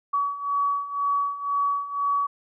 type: beating tone pair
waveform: sine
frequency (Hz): 1133 / 1135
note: C#6 / C#6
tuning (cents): +37 / +41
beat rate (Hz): 2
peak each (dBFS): -28 / -24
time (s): 0.13-2.27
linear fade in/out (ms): 10
effects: none